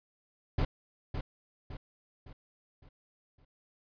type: noise with echo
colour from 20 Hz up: brown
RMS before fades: -28 dBFS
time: 0.58-0.65 s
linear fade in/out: 5 ms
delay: 560 ms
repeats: 5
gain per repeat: -7 dB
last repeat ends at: 3.45 s
effects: resampled to 11025 Hz